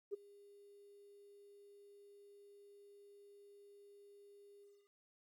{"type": "tone with ADSR envelope", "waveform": "sine", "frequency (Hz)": 405, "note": "G#4", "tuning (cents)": -43, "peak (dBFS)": -36, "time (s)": [0.11, 4.9], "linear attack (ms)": 28, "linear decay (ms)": 14, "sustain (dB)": -23, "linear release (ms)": 270, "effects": ["tanh soft clip ceiling -32 dBFS", "13-bit"]}